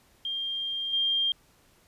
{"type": "tone with level steps", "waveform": "sine", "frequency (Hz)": 3198, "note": "G7", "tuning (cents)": 34, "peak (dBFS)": [-29, -23], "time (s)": [0.25, 1.32], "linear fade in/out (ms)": 2, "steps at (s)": 0.93, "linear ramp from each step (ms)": 5, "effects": ["pink hiss -62 dBFS RMS until 1.87 s", "resampled to 32000 Hz"]}